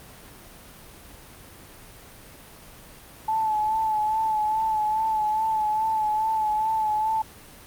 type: tone with vibrato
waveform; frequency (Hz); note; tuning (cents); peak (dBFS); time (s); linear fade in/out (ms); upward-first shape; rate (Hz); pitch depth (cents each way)
sine; 867; A5; -26; -21; 3.28-7.22; 5; sine; 2.4; 35
effects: pink hiss -46 dBFS RMS until 7.66 s + Opus 32 kbps